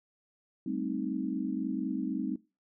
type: chord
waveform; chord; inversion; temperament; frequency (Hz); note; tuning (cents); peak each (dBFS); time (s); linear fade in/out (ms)
sine; A half-diminished seventh; third; equal; 196 / 220 / 261.6 / 311.1; G3 / A3 / C4 / Eb4; 0 / 0 / 0 / 0; -37 / -38 / -34 / -36; 0.66-2.36; 5
effects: noise-tail reverb RT60 0.3 s tail -22 dB re dry